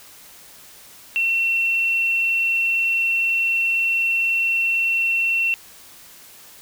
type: tone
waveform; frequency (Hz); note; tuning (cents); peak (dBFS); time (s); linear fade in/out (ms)
sine; 2711; E7; +48; -17; 1.16-5.54; 0
effects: white hiss -45 dBFS RMS until 6.61 s